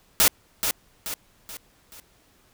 white noise with echo, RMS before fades -17 dBFS, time 0.2-0.28 s, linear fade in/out 0 ms, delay 430 ms, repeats 4, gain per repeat -7 dB, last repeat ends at 2 s, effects pink hiss -60 dBFS RMS until 2.53 s

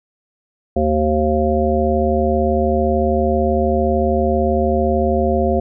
harmonic tone, 76.5 Hz, D#2, 29 cents flat, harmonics 1 / 3 / 5 / 7 / 9, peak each -20 / -20 / -20 / -20 / -20 dBFS, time 0.76-5.6 s, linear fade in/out 5 ms, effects none

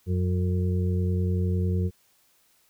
harmonic tone, 90.9 Hz, F#2, 30 cents flat, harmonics 1 / 2 / 4 / 5, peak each -23 / -29 / -35 / -37 dBFS, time 0.06-1.91 s, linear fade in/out 50 ms, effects white hiss -64 dBFS RMS until 2.69 s

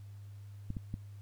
clicks, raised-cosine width 5 ms, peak -25 dBFS, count 3, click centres 0.704 / 0.768 / 0.941 s, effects added 101 Hz sine -46 dBFS peak until 1.21 s + pink hiss -68 dBFS RMS until 1.21 s

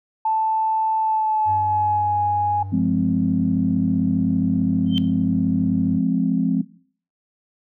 sine tone with pitch glide, 880 to 831.1 Hz, A5 to G#5, 0 to +1 cents, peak -17 dBFS, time 0.25-2.63 s, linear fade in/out 5 ms, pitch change -99 cents, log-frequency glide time 0.99-2.22 s
triangle tone, 97.3 Hz, G2, 12 cents flat, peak -26 dBFS, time 1.45-6.01 s, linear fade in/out 50 ms
sine chord, F minor, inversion none, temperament equal with one note detuned, 174.61 / 209.9 / 261.6 Hz, F3 / Ab3 / C4, 0 / +19 / 0 cents, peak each -21 / -21 / -20 dBFS, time 2.72-6.62 s, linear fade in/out 10 ms
sine tone with exponential growth, 3116 Hz, G7, 11 cents flat, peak -18 dBFS, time 4.86-4.98 s, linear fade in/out 0 ms, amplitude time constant 24 ms
effects noise-tail reverb RT60 0.5 s tail -18 dB re dry + tanh soft clip ceiling -6 dBFS

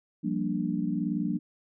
sine chord, G minor seventh, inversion third, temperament equal, 174.61 / 196 / 233.1 / 293.7 Hz, F3 / G3 / Bb3 / D4, 0 / 0 / 0 / 0 cents, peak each -32 dBFS, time 0.23-1.39 s, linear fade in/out 20 ms, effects none

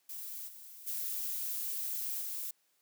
violet noise with level steps, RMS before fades -43 / -51 / -37 / -39 dBFS, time 0.09-2.51 s, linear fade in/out 5 ms, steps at 0.47 / 0.86 / 2.2 s, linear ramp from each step 20 ms, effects white hiss -74 dBFS RMS until 2.81 s + high-pass 200 Hz 12 dB/octave

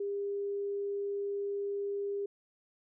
sine tone, 402.2 Hz, G4, 44 cents sharp, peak -32 dBFS, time 0-2.26 s, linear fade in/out 5 ms, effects none

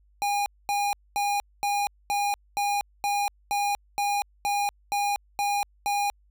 square tone bursts, 814 Hz, G#5, 35 cents flat, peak -24 dBFS, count 13, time 0.22-6.1 s, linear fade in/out 0 ms, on 240 ms, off 230 ms, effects added 50 Hz sine -58 dBFS peak until 6.3 s

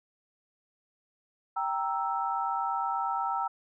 sine chord, E diminished, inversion first, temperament equal, 784 / 932.3 / 1318.5 Hz, G5 / Bb5 / E6, 0 / 0 / 0 cents, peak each -32 dBFS, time 1.56-3.48 s, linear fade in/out 10 ms, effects none

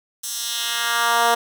10% pulse tone with high-pass filter sweep, 234.3 Hz, A#3, 9 cents sharp, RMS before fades -21 dBFS, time 0.23-1.35 s, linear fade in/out 10 ms, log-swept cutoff 7100 to 590 Hz, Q 1.2, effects none

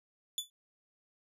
sawtooth tone with exponential decay, 3470 Hz, A7, 25 cents flat, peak -26 dBFS, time 0.38-0.5 s, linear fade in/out 1 ms, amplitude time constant 24 ms, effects resampled to 32000 Hz

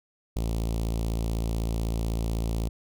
sawtooth tone with notch filter, 56 Hz, A1, 31 cents sharp, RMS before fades -28 dBFS, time 0.36-2.69 s, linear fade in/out 5 ms, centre 1600 Hz, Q 0.52, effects none

